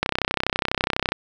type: click train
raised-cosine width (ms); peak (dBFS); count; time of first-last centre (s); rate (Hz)
0.3; -4; 36; 0.03-1.12; 32.1
effects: none